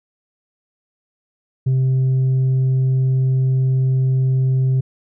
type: tone with tanh clipping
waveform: triangle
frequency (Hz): 130.81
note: C3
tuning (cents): 0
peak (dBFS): -14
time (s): 1.66-4.81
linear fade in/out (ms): 10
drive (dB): 7
effects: none